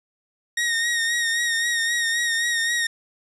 sawtooth tone with vibrato, 1864.7 Hz, A#6, in tune, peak -17 dBFS, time 0.57-2.87 s, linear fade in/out 5 ms, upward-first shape sine, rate 3.8 Hz, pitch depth 36 cents each way, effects resampled to 24000 Hz + 9-bit

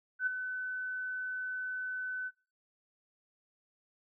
sine tone with ADSR envelope, 1509 Hz, F#6, 34 cents sharp, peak -26 dBFS, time 0.19-2.31 s, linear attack 78 ms, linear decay 10 ms, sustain -9 dB, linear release 43 ms, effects noise-tail reverb RT60 0.4 s tail -25 dB re dry

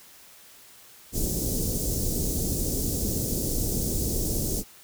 pink band-stop noise, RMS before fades -27 dBFS, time 1.12-4.64 s, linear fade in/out 50 ms, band 470 to 5700 Hz, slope 24 dB/octave, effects white hiss -51 dBFS RMS until 4.83 s

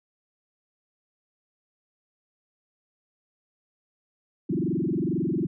sine tone with frequency modulation, 253.3 Hz, B3, 44 cents sharp, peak -23 dBFS, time 4.49-5.47 s, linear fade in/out 10 ms, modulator 22.2 Hz, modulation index 4.8, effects none

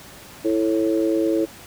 harmonic tone, 110 Hz, A2, in tune, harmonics 3 / 4 / 5, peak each -19 / -24 / -25 dBFS, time 0.44-1.46 s, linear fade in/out 20 ms, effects pink hiss -42 dBFS RMS until 1.66 s + high-pass 60 Hz 12 dB/octave

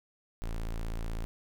square tone, 28.01 Hz, A0, 32 cents sharp, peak -33 dBFS, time 0.42-1.25 s, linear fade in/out 0 ms, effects none

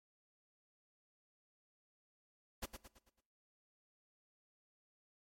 pink noise with echo, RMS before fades -42 dBFS, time 2.62-2.66 s, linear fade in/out 10 ms, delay 110 ms, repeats 5, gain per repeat -7 dB, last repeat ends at 3.21 s, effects noise-tail reverb RT60 0.7 s tail -22 dB re dry + MP3 64 kbps

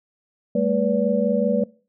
sine tone cluster, 201.4 / 226.5 / 490.9 / 574 Hz, G3 / A#3 / B4 / D5, +47 / -50 / -10 / -40 cents, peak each -23 dBFS, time 0.55-1.64 s, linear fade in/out 5 ms, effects noise-tail reverb RT60 0.4 s tail -23 dB re dry

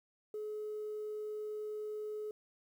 sine tone, 425.3 Hz, G#4, 41 cents sharp, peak -37 dBFS, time 0.34-2.31 s, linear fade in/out 2 ms, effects tanh soft clip ceiling -34 dBFS + 11-bit

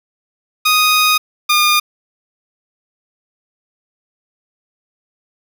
15% pulse tone pair in turn, 1244.5 / 1213.3 Hz, D#6 / D#6, 0 / -44 cents, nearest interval unison, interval 44 cents, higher first, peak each -4 dBFS, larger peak neither, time 0.65-1.18 / 1.49-1.8 s, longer first, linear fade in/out 10 ms, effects none

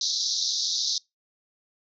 pink band-pass noise, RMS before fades -27 dBFS, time 0.01-0.98 s, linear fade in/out 2 ms, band 3700 to 6200 Hz, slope 96 dB/octave, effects noise-tail reverb RT60 0.2 s tail -25 dB re dry

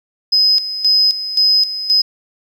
sine tone with tremolo, 5050 Hz, D#8, 25 cents sharp, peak -8 dBFS, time 0.32-2.02 s, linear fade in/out 10 ms, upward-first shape square, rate 1.9 Hz, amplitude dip 75%, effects tanh soft clip ceiling -4 dBFS + 8-bit

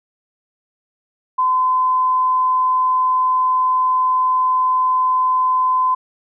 sine tone, 1022 Hz, C6, 41 cents flat, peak -13 dBFS, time 1.38-5.95 s, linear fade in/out 10 ms, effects none

